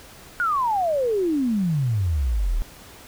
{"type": "exponential sweep", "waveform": "sine", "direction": "down", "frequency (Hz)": [1480, 35.12], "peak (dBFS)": -19, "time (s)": [0.4, 2.62], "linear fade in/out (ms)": 0, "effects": ["pink hiss -45 dBFS RMS until 3.07 s"]}